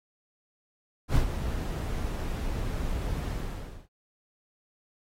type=noise with ADSR envelope; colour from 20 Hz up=brown; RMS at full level=-22 dBFS; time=1.08-3.88 s; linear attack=76 ms; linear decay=88 ms; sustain=-9 dB; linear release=560 ms; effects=AAC 48 kbps